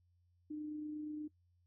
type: tone with amplitude modulation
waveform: sine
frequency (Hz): 302.2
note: D4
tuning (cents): +50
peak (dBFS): -39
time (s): 0.5-1.28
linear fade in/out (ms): 10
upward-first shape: sine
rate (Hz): 28.4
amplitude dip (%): 25
effects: noise-tail reverb RT60 0.1 s tail -22 dB re dry + added 88 Hz sine -70 dBFS peak until 1.66 s